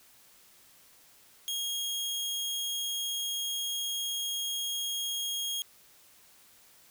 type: tone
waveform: sawtooth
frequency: 3267 Hz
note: G#7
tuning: 29 cents flat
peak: -28 dBFS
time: 1.48-5.62 s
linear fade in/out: 0 ms
effects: white hiss -59 dBFS RMS until 6.9 s